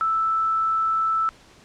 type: tone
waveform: sine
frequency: 1318.5 Hz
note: E6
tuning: in tune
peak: -19 dBFS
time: 0.01-1.29 s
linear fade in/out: 0 ms
effects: pink hiss -51 dBFS RMS until 1.64 s + low-pass 7000 Hz 12 dB/octave